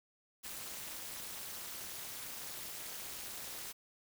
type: noise with amplitude modulation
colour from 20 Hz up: white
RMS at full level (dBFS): -41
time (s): 0.43-3.73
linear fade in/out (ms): 20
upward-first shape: sine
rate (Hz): 271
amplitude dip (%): 95
effects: none